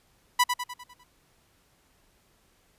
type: tone with echo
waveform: sawtooth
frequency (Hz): 987.8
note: B5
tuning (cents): 0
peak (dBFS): -14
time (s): 0.39-0.44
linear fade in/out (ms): 10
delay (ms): 100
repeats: 6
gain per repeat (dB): -6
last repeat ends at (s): 1.04
effects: pink hiss -65 dBFS RMS until 2.78 s + resampled to 32000 Hz